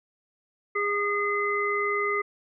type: harmonic tone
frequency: 409.4 Hz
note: G#4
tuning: 25 cents flat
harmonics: 1 / 3 / 5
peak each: -28 / -28 / -28 dBFS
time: 0.75-2.22 s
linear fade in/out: 10 ms
effects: none